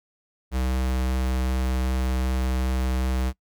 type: tone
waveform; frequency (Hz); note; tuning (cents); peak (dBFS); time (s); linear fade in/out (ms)
square; 64.1; C2; -35; -23; 0.51-3.33; 50
effects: noise-tail reverb RT60 0.1 s tail -21 dB re dry